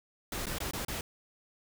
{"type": "noise with dropouts", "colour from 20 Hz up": "pink", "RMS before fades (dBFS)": -36, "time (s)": [0.32, 1.01], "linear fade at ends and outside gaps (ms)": 2, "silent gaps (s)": [[0.457, 0.467], [0.585, 0.603], [0.711, 0.734], [0.849, 0.882]], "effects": []}